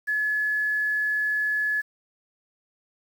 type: tone with quantisation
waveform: sine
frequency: 1707 Hz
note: G#6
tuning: 47 cents sharp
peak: -22 dBFS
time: 0.07-1.82 s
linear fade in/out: 20 ms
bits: 8
effects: none